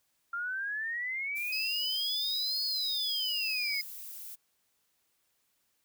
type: exponential two-way sweep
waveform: sine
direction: up then down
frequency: 1377 to 4435 to 2145 Hz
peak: -32 dBFS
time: 0.33-3.81 s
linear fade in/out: 5 ms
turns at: 2.64 s
type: noise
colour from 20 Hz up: violet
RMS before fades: -44 dBFS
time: 1.35-4.36 s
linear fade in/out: 20 ms
type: tone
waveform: sine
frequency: 4978 Hz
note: D#8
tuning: in tune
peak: -33 dBFS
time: 1.52-3.82 s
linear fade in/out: 10 ms
effects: white hiss -75 dBFS RMS until 5.84 s